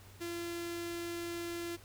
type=tone with notch filter; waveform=sawtooth; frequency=342 Hz; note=F4; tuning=36 cents flat; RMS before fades=-40 dBFS; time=0.2-1.77 s; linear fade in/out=20 ms; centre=830 Hz; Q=0.96; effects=added 97 Hz sine -55 dBFS peak until 1.84 s + pink hiss -58 dBFS RMS until 1.84 s